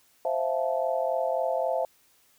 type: chord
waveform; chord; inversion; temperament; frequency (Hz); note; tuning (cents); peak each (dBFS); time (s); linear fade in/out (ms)
sine; F major seventh; second; just; 523.8 / 654.8 / 698.5 / 873.1; C5 / E5 / F5 / A5; +2 / -12 / 0 / -14; -29 / -28 / -31 / -34; 0.25-1.85; 2
effects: white hiss -63 dBFS RMS until 2.38 s